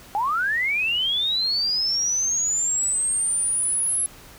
sine linear sweep, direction up, 784 to 11000 Hz, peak -20 dBFS, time 0.15-4.06 s, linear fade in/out 0 ms, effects pink hiss -46 dBFS RMS until 4.38 s

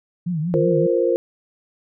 sine tone with vibrato, 164.7 Hz, E3, 1 cent flat, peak -20 dBFS, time 0.26-0.87 s, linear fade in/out 10 ms, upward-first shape triangle, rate 5.3 Hz, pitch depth 180 cents each way
sine chord, F suspended fourth, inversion none, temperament just, 349.2 / 465.6 / 523.8 Hz, F4 / Bb4 / C5, 0 / -2 / +2 cents, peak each -20 dBFS, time 0.54-1.16 s, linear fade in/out 0 ms
effects none

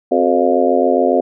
harmonic tone with a mistuned harmonic, 87.2 Hz, F2, 2 cents flat, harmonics 3 / 4 / 5 / 6 / 7 / 8, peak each -18 / -18 / -18 / -18 / -18 / -18 dBFS, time 0.11-1.21 s, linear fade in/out 10 ms, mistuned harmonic 4, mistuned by +67 cents, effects none

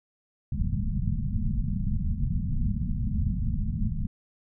pink low-pass noise, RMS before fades -27 dBFS, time 0.52-4.07 s, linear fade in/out 5 ms, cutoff 230 Hz, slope 96 dB/octave, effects none

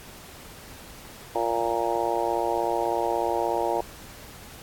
harmonic tone, 116.54 Hz, A#2, in tune, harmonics 3 / 4 / 5 / 6 / 7 / 8, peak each -30 / -30 / -30 / -30 / -30 / -30 dBFS, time 1.35-3.81 s, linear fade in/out 5 ms, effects pink hiss -45 dBFS RMS until 4.62 s + AAC 64 kbps

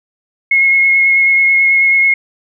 sine tone with vibrato, 2166 Hz, C#7, 41 cents flat, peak -7 dBFS, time 0.51-2.14 s, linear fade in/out 5 ms, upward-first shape sine, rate 9.2 Hz, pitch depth 13 cents each way, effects none

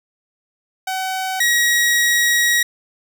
sawtooth tone pair in turn, 756 / 1902.8 Hz, F#5 / A#6, +37 / +35 cents, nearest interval octave + major third, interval 1598 cents, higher second, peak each -17 / -10 dBFS, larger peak second, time 0.87-1.4 / 1.4-2.63 s, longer second, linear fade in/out 5 ms, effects none

